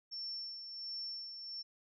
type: tone with tremolo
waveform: sine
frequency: 5420 Hz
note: E8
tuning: 47 cents sharp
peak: -39 dBFS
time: 0.11-1.63 s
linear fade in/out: 20 ms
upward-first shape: sine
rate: 1.4 Hz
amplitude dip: 50%
effects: none